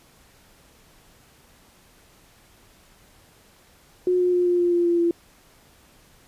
sine tone with pitch steps, 362.3 / 359.2 / 356.1 / 353 / 350 / 346.9 / 343.9 / 341 Hz, F#4 / F4 / F4 / F4 / F4 / F4 / F4 / F4, -36 / +49 / +34 / +19 / +4 / -12 / -27 / -41 cents, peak -17 dBFS, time 4.07-5.11 s, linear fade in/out 2 ms, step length 130 ms, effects pink hiss -55 dBFS RMS until 6.27 s + resampled to 32000 Hz

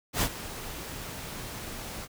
pink noise with ADSR envelope, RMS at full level -24 dBFS, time 0.13-2.08 s, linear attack 91 ms, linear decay 63 ms, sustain -15 dB, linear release 46 ms, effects none

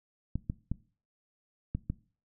clicks, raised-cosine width 5 ms, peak -19 dBFS, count 5, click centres 0.356 / 0.499 / 0.716 / 1.75 / 1.9 s, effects noise-tail reverb RT60 0.4 s tail -20 dB re dry

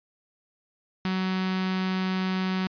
sawtooth tone with notch filter, 187.2 Hz, F#3, 20 cents sharp, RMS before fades -27 dBFS, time 1.05-2.67 s, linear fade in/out 0 ms, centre 510 Hz, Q 0.81, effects resampled to 11025 Hz

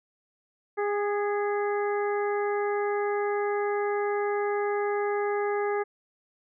harmonic tone with a mistuned harmonic, 410 Hz, G#4, 22 cents flat, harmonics 1 / 2 / 3 / 4 / 5, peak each -26 / -32 / -36 / -38 / -40 dBFS, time 0.77-5.84 s, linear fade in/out 20 ms, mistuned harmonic 4, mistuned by +28 cents, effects none

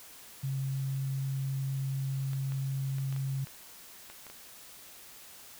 sine tone, 135.2 Hz, C#3, 43 cents flat, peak -30 dBFS, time 0.43-3.45 s, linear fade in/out 10 ms
clicks, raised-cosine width 0.3 ms, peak -31 dBFS, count 9, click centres 2.333 / 2.521 / 2.984 / 3.126 / 3.163 / 3.471 / 4.1 / 4.267 / 4.3 s
effects white hiss -51 dBFS RMS until 5.59 s

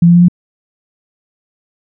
sine tone with pitch steps, 170.6 / 172.58 / 174.59 / 176.62 Hz, F3 / F3 / F3 / F3, -40 / -20 / 0 / +20 cents, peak -3 dBFS, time 0.02-0.284 s, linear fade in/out 5 ms, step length 66 ms, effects none

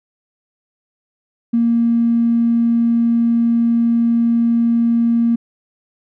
triangle tone with tanh clipping, 233.1 Hz, A#3, in tune, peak -11 dBFS, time 1.53-5.36 s, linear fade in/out 10 ms, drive 2 dB, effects none

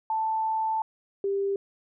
sine tone pair in turn, 882 / 395.8 Hz, A5 / G4, +4 / +17 cents, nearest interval octave + major second, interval 1387 cents, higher first, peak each -24 dBFS, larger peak neither, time 0.1-0.82 / 1.24-1.56 s, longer first, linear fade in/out 2 ms, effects none

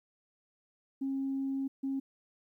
sine tone bursts at uneven times, 270.6 Hz, C#4, 42 cents flat, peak -30 dBFS, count 2, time 1.01-1.68 / 1.83-2 s, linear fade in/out 10 ms, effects tanh soft clip ceiling -26 dBFS + 12-bit

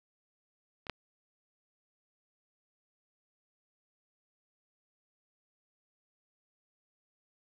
clicks, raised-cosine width 0.3 ms, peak -30 / -17 dBFS, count 2, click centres 0.868 / 0.897 s, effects none

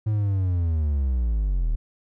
triangle linear sweep, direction down, 109.4 to 36.71 Hz, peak -18 dBFS, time 0.06-1.76 s, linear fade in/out 10 ms, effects none

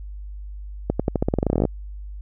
accelerating click train, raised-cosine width 2 ms, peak -6 dBFS, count 18, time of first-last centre 0.9-1.652 s, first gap 96 ms, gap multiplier 0.89, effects added 50 Hz sine -32 dBFS peak until 2.21 s

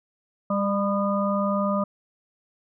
harmonic tone with a mistuned harmonic, 199.8 Hz, G3, 33 cents sharp, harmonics 1 / 3 / 5 / 6, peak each -24 / -26 / -33 / -28 dBFS, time 0.5-1.84 s, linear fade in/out 5 ms, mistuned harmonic 6, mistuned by +36 cents, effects none

